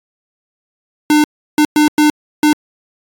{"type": "tone bursts at uneven times", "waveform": "square", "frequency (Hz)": 300.7, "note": "D4", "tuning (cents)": 41, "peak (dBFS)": -8, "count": 5, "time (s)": [[1.1, 1.24], [1.58, 1.65], [1.76, 1.88], [1.98, 2.1], [2.43, 2.53]], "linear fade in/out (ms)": 2, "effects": ["AAC 48 kbps"]}